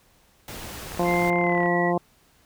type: noise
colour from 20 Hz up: pink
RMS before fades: -37 dBFS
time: 0.48-1.3 s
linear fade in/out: 2 ms
type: click train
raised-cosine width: 0.5 ms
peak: -22 dBFS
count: 28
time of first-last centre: 0.92-1.66 s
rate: 36.5 Hz
type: harmonic tone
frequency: 174.8 Hz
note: F3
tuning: 2 cents sharp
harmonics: 1 / 2 / 3 / 4 / 5 / 6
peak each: -26 / -25 / -28 / -26 / -31 / -32 dBFS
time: 0.99-1.98 s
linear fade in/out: 5 ms
type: tone with pitch glide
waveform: sine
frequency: 2093 to 1941.6 Hz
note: C7 to B6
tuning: 0 to -30 cents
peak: -26 dBFS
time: 1.04-1.93 s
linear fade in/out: 50 ms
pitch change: -130 cents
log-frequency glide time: 1.41-1.63 s
effects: pink hiss -60 dBFS RMS until 2.45 s